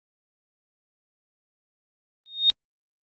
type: tone with exponential growth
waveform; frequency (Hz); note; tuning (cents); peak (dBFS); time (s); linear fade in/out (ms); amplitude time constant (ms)
sine; 3700; A#7; -14; -11; 2.26-2.5; 0; 51
effects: Opus 24 kbps